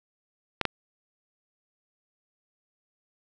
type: clicks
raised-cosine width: 0.3 ms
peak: -8 dBFS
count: 2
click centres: 0.613 / 0.653 s
effects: none